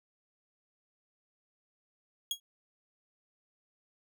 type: tone with exponential decay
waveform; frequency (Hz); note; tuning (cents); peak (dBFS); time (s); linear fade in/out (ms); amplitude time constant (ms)
sawtooth; 3300; G#7; -12; -24; 2.31-2.4; 2; 18
effects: none